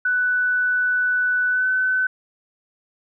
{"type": "tone with pitch glide", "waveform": "sine", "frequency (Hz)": [1490, 1513.4], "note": ["F#6", "F#6"], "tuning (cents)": [12, 39], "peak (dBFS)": -17, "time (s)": [0.05, 2.07], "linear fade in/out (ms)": 5, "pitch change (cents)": 27, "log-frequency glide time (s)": [1.5, 1.67], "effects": []}